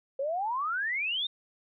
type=exponential sweep; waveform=sine; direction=up; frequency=525 to 3729 Hz; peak=-28 dBFS; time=0.19-1.27 s; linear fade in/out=5 ms; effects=none